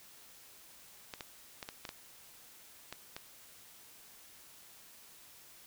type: clicks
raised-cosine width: 0.2 ms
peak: -24 dBFS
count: 8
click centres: 1.138 / 1.208 / 1.628 / 1.689 / 1.852 / 1.891 / 2.926 / 3.165 s
effects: white hiss -57 dBFS RMS until 5.66 s